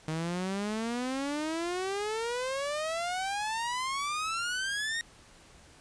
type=exponential sweep; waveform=sawtooth; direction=up; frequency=155.1 to 1877 Hz; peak=-27 dBFS; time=0.08-5.01 s; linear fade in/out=0 ms; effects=pink hiss -56 dBFS RMS until 5.8 s + resampled to 22050 Hz